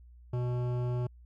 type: tone with hard clipping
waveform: sine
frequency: 123.1 Hz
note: B2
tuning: 5 cents flat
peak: -31 dBFS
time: 0.33-1.07 s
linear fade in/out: 5 ms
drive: 14 dB
effects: added 60 Hz sine -51 dBFS peak until 1.25 s